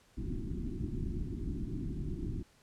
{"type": "low-pass noise", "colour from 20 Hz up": "pink", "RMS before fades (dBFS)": -37, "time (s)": [0.17, 2.43], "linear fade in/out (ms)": 10, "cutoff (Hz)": 370, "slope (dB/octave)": 96, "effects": ["pink hiss -65 dBFS RMS until 2.62 s", "low-pass 10000 Hz 12 dB/octave"]}